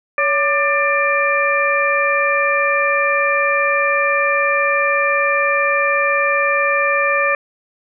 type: harmonic tone with a mistuned harmonic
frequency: 594 Hz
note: D5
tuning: 20 cents sharp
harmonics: 1 / 2 / 3 / 4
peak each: -19 / -19 / -19 / -19 dBFS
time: 0.18-7.35 s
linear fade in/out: 2 ms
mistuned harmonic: 1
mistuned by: -93 cents
effects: none